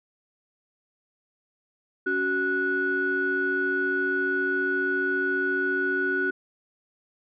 sine tone cluster, 278.5 / 373.1 / 1471 Hz, C#4 / F#4 / F#6, +8 / +14 / -11 cents, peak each -31 / -27 / -24 dBFS, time 2.06-6.31 s, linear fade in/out 10 ms, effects tanh soft clip ceiling -15 dBFS

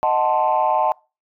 sine chord, D# diminished seventh, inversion none, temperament equal, 622.3 / 740 / 880 / 1046.5 Hz, D#5 / F#5 / A5 / C6, 0 / 0 / 0 / 0 cents, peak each -21 / -20 / -18 / -23 dBFS, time 0.03-0.92 s, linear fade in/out 0 ms, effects noise-tail reverb RT60 0.3 s tail -25 dB re dry + tanh soft clip ceiling -8 dBFS

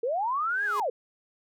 sine linear two-way sweep, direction up then down, 440 to 1698 to 440 Hz, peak -25 dBFS, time 0.03-0.9 s, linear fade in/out 5 ms, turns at 0.65 s
sawtooth tone with exponential growth, 415.3 Hz, G#4, in tune, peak -28 dBFS, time 0.38-0.8 s, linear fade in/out 1 ms, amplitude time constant 91 ms
effects none

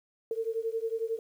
sine beating tone pair, 447.2 / 458.2 Hz, A4 / A#4, +28 / -30 cents, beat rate 11 Hz, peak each -32 / -33 dBFS, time 0.31-1.19 s, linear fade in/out 2 ms, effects 10-bit

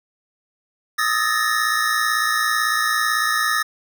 square tone cluster, 1244 / 1302 / 1730 / 1846 Hz, D#6 / E6 / A6 / A#6, -1 / -22 / -30 / -17 cents, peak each -23 / -27 / -24 / -24 dBFS, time 0.98-3.63 s, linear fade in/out 10 ms, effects none

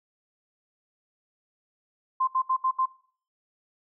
sine tone bursts, 1044 Hz, C6, 4 cents flat, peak -21 dBFS, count 5, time 2.2-2.859 s, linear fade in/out 10 ms, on 75 ms, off 71 ms, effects noise-tail reverb RT60 0.5 s tail -20 dB re dry

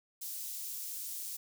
white high-pass noise, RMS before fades -41 dBFS, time 0.21-1.37 s, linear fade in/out 10 ms, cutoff 5900 Hz, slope 12 dB/octave, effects none

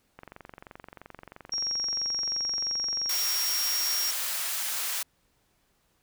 click train, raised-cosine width 0.5 ms, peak -28 dBFS, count 67, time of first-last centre 0.19-3.06 s, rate 23 Hz
sine tone, 5588 Hz, F8, in tune, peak -27 dBFS, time 1.52-4.11 s, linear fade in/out 5 ms
white high-pass noise, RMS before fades -31 dBFS, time 3.09-5.03 s, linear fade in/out 5 ms, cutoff 840 Hz, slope 12 dB/octave
effects pink hiss -70 dBFS RMS until 6.02 s

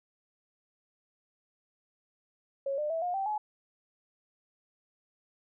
sine tone with pitch steps, 550 / 599.8 / 654.1 / 713.3 / 777.8 / 848.2 Hz, C#5 / D5 / E5 / F5 / G5 / G#5, -14 / +36 / -14 / +36 / -14 / +36 cents, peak -29 dBFS, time 2.66-3.38 s, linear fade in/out 5 ms, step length 120 ms, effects none

